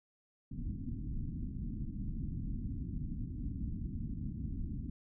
pink low-pass noise, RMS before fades -39 dBFS, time 0.51-4.9 s, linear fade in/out 5 ms, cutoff 280 Hz, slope 48 dB/octave, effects none

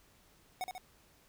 square tone with echo, 740 Hz, F#5, in tune, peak -35 dBFS, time 0.61-0.64 s, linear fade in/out 0 ms, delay 70 ms, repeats 2, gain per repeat -4 dB, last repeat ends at 0.78 s, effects pink hiss -65 dBFS RMS until 1.28 s

